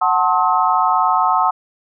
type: chord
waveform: sine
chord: F# diminished seventh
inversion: none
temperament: just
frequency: 740 / 888 / 1065.6 / 1278.7 Hz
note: F#5 / A5 / C6 / Eb6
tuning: 0 / +16 / +31 / +47 cents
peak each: -18 dBFS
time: 0.01-1.51 s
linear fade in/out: 10 ms
effects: none